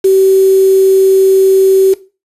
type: tone with quantisation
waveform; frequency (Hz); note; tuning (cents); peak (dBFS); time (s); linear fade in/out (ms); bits
sine; 383.6; G4; -37; -4; 0.04-1.94; 10; 4
effects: noise-tail reverb RT60 0.3 s tail -17 dB re dry + resampled to 32000 Hz